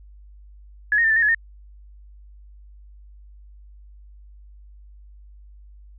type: tone with pitch steps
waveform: sine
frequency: 1696 / 1857 / 1792 / 1758 / 1842 / 1702 / 1829 Hz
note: G#6 / A#6 / A6 / A6 / A#6 / G#6 / A#6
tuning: +36 / -7 / +31 / -2 / -21 / +42 / -33 cents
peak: -15 dBFS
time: 0.92-1.347 s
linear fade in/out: 2 ms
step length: 61 ms
effects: added 50 Hz sine -43 dBFS peak until 5.98 s